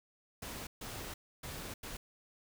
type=noise bursts at uneven times; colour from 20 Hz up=pink; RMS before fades=-44 dBFS; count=4; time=0.42-0.67 / 0.81-1.14 / 1.43-1.74 / 1.83-1.97 s; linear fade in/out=5 ms; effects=none